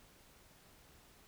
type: silence
effects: pink hiss -63 dBFS RMS until 1.27 s